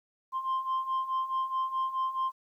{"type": "beating tone pair", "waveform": "sine", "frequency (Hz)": [1046.5, 1051.2], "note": ["C6", "C6"], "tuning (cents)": [0, 8], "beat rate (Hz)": 4.7, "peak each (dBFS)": [-32, -28], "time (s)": [0.32, 2.32], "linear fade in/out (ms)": 50, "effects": ["tanh soft clip ceiling -25 dBFS", "11-bit"]}